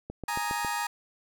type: click train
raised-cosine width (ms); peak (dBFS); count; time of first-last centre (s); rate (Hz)
2; -23; 5; 0.1-0.648; 7.3
type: chord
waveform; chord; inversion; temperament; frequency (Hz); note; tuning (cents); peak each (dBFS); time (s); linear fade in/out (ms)
30% pulse; Ab suspended second; none; just; 830.6 / 934.4 / 1245.9; Ab5 / Bb5 / Eb6; 0 / +4 / +2; -31 / -29 / -34; 0.28-0.87; 5
effects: none